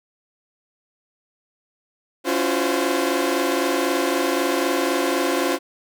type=tone cluster; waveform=sawtooth; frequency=280 / 337.8 / 361.7 / 519 Hz; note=C#4 / E4 / F#4 / C5; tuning=+18 / +42 / -39 / -14 cents; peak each=-21 dBFS; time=2.24-5.59 s; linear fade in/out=50 ms; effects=none